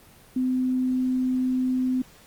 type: tone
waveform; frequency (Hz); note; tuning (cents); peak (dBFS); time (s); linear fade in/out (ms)
sine; 255.8; C4; -39; -21; 0.36-2.02; 5
effects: pink hiss -52 dBFS RMS until 2.26 s + Opus 24 kbps

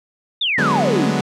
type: exponential sweep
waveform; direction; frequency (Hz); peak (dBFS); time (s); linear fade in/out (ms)
sine; down; 3753 to 196; -16; 0.41-1.12; 5
type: chord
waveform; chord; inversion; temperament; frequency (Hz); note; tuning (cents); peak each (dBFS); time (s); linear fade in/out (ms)
sawtooth; G# half-diminished seventh; second; equal; 146.83 / 185 / 207.7 / 246.9; D3 / F#3 / G#3 / B3; 0 / 0 / 0 / 0; -19; 0.58-1.21; 5
effects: low-pass 7000 Hz 12 dB/octave

